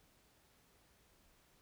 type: silence
effects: pink hiss -70 dBFS RMS until 1.61 s